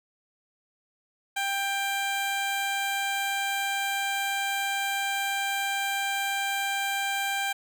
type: tone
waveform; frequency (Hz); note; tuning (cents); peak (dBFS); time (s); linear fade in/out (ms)
15% pulse; 791; G5; +15; -20; 1.36-7.53; 10
effects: none